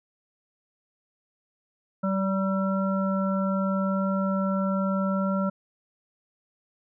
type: harmonic tone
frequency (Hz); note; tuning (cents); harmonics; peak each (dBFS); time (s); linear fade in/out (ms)
192.8; G3; -28; 1 / 3 / 5 / 7; -24 / -30 / -38 / -32; 2.03-5.5; 10
effects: none